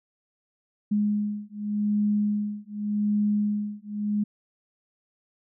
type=beating tone pair; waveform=sine; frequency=207.7 / 208.56 Hz; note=G#3 / G#3; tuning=0 / +8 cents; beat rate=0.86 Hz; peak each=-26 dBFS; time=0.91-4.24 s; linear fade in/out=10 ms; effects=none